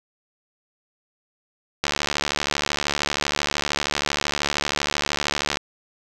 click train, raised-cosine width 0.2 ms, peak -4 dBFS, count 273, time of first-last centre 1.84-5.571 s, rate 72.9 Hz, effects none

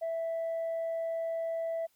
sine tone, 659.3 Hz, E5, in tune, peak -29 dBFS, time 0.01-1.87 s, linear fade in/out 20 ms, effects tanh soft clip ceiling -29 dBFS + white hiss -71 dBFS RMS until 1.95 s

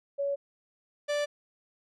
sine / 45% pulse tone pair in turn, 562 / 585.9 Hz, C#5 / D5, +24 / -4 cents, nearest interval minor second, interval 72 cents, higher second, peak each -27 dBFS, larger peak neither, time 0.18-0.36 / 1.08-1.26 s, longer neither, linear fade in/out 20 ms, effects low-pass 7000 Hz 12 dB/octave

